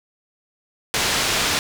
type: low-pass noise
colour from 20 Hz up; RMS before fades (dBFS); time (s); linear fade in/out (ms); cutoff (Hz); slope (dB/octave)
white; -21; 0.94-1.59; 0; 5300; 12
effects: none